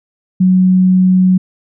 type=tone; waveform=sine; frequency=185 Hz; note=F#3; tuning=in tune; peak=-6 dBFS; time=0.4-1.38 s; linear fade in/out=10 ms; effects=none